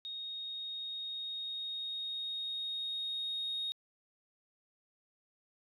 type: tone with level ramp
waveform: sine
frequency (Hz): 3729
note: A#7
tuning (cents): 0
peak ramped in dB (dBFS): -39 to -33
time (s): 0.05-3.72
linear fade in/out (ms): 0
effects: tanh soft clip ceiling -30 dBFS